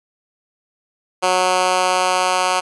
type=tone with high-pass filter sweep; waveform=10% pulse; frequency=183.6 Hz; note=F#3; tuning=13 cents flat; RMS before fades=-17 dBFS; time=1.22-2.61 s; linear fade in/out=20 ms; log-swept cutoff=540 to 820 Hz; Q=0.93; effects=resampled to 24000 Hz